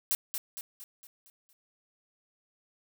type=noise with echo; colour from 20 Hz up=blue; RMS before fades=-28 dBFS; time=0.11-0.15 s; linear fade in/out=0 ms; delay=230 ms; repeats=6; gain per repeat=-6 dB; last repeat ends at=1.53 s; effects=none